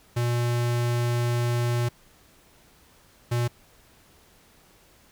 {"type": "tone pair in turn", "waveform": "square", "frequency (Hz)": [120, 120], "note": ["B2", "B2"], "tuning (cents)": [-49, -49], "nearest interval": "unison", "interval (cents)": 0, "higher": "neither", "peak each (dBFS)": -23, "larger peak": "neither", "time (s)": [[0.16, 1.89], [3.31, 3.48]], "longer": "first", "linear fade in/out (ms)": 10, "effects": ["pink hiss -57 dBFS RMS until 5.11 s"]}